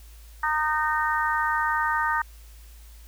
harmonic tone, 307.2 Hz, D#4, 22 cents flat, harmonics 3 / 4 / 5 / 6, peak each -26 / -27 / -28 / -29 dBFS, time 0.43-2.22 s, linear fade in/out 5 ms, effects added 55 Hz sine -44 dBFS peak until 3.07 s + white hiss -55 dBFS RMS until 3.07 s

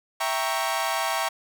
sawtooth chord, E diminished seventh, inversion none, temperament equal, 659.3 / 784 / 932.3 / 1108.7 Hz, E5 / G5 / Bb5 / Db6, 0 / 0 / 0 / 0 cents, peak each -26 dBFS, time 0.2-1.29 s, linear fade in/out 10 ms, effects none

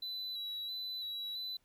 triangle tone with vibrato, 3951 Hz, B7, in tune, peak -37 dBFS, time 0.02-1.57 s, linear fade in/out 5 ms, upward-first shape square, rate 1.5 Hz, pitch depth 22 cents each way, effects pink hiss -75 dBFS RMS until 1.64 s

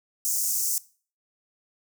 pink high-pass noise, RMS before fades -26 dBFS, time 0.25-0.78 s, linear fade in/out 0 ms, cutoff 5800 Hz, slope 48 dB/octave, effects noise-tail reverb RT60 0.4 s tail -20 dB re dry

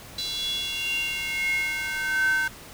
square tone with high-pass filter sweep, 308.1 Hz, D#4, 17 cents flat, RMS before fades -27 dBFS, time 0.18-2.48 s, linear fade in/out 5 ms, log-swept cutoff 3900 to 1400 Hz, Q 9.2, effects pink hiss -44 dBFS RMS until 2.73 s

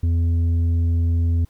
triangle tone with tanh clipping, 84.2 Hz, E2, 37 cents sharp, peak -17 dBFS, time 0.03-1.45 s, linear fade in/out 5 ms, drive 10 dB, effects pink hiss -61 dBFS RMS until 1.49 s

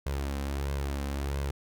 sawtooth tone with flanger, 69.7 Hz, C#2, 10 cents sharp, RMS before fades -32 dBFS, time 0.06-1.51 s, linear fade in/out 5 ms, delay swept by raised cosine 1.9 to 3.9 ms, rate 1.5 Hz, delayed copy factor +0.5, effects none

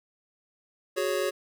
square chord, F# suspended second, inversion none, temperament just, 370 / 416.2 / 555 Hz, F#4 / G#4 / C#5, 0 / +4 / +2 cents, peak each -31 / -32 / -30 dBFS, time 0.96-1.31 s, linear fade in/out 20 ms, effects none

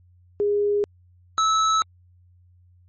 sine / square tone pair in turn, 410.5 / 1303.3 Hz, G#4 / E6, -20 / -20 cents, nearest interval octave + minor sixth, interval 2000 cents, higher second, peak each -18 / -18 dBFS, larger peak neither, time 0.4-0.84 / 1.38-1.82 s, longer neither, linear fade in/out 0 ms, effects added 89 Hz sine -52 dBFS peak until 2.88 s + MP3 32 kbps

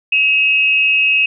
sine tone pair together, 2559 / 2782 Hz, D#7 / F7, +48 / -7 cents, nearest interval minor second, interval 145 cents, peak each -11 / -17 dBFS, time 0.12-1.26 s, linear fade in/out 5 ms, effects none

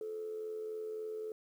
sine tone with amplitude modulation, 433.8 Hz, A4, 25 cents flat, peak -35 dBFS, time 0.01-1.32 s, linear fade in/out 2 ms, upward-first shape sine, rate 83.6 Hz, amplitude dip 50%, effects tanh soft clip ceiling -32 dBFS + 11-bit

